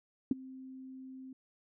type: tone with ADSR envelope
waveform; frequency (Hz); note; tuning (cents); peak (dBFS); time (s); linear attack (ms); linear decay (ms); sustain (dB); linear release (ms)
sine; 261.6; C4; 0; -22; 0.31-1.33; 3; 19; -23; 4
effects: none